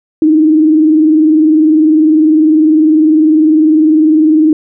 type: tone with vibrato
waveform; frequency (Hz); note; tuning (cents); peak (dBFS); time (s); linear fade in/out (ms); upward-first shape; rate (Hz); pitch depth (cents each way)
sine; 311.1; D#4; 0; -4; 0.22-4.53; 2; triangle; 20; 84
effects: none